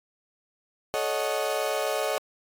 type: chord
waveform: 35% pulse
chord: D# half-diminished seventh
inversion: second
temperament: equal with one note detuned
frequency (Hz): 433.7 / 554.4 / 622.3 / 740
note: A4 / C#5 / D#5 / F#5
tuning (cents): -25 / 0 / 0 / 0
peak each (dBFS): -30 / -29 / -28 / -32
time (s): 0.94-2.18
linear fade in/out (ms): 0
effects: AAC 64 kbps